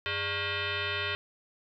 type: tone with frequency modulation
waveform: sine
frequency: 598 Hz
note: D5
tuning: 31 cents sharp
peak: -29 dBFS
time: 0.06-1.15 s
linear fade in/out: 0 ms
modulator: 504 Hz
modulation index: 6.1
effects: none

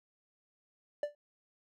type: tone with exponential decay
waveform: triangle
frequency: 587.3 Hz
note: D5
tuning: in tune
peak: -25 dBFS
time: 1.03-1.15 s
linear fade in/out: 2 ms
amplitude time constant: 25 ms
effects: none

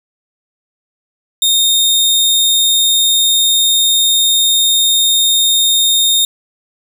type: tone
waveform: sawtooth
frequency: 3680 Hz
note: A#7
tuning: 23 cents flat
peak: -6 dBFS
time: 1.42-6.25 s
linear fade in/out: 2 ms
effects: none

